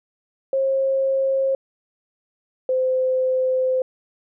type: tone pair in turn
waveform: sine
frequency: 537 / 515.9 Hz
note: C5 / C5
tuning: +45 / -24 cents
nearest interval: minor second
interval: 69 cents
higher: first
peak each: -17 / -17 dBFS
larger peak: neither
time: 0.53-1.55 / 2.69-3.82 s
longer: second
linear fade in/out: 2 ms
effects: none